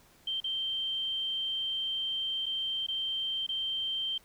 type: tone with dropouts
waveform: sine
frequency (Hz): 3136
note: G7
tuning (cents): 0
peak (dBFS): -30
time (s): 0.27-4.18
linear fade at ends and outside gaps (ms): 5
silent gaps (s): 0.403-0.441 / 2.459-2.463 / 2.866-2.884 / 3.466-3.489
effects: pink hiss -61 dBFS RMS until 4.24 s